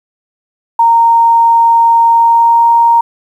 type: tone with pitch glide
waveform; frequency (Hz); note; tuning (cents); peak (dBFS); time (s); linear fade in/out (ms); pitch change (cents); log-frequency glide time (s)
sine; 925 to 931.4; A#5 to A#5; -14 to -2; -4; 0.79-3.01; 5; +12; 2.11-2.67
effects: 7-bit